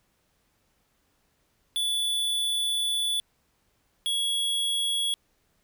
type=tone pair in turn; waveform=square; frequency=3456 / 3340 Hz; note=A7 / G#7; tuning=-32 / +9 cents; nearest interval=minor second; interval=59 cents; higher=first; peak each=-25 dBFS; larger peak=neither; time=1.76-3.2 / 4.06-5.14 s; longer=first; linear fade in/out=0 ms; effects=pink hiss -70 dBFS RMS until 5.63 s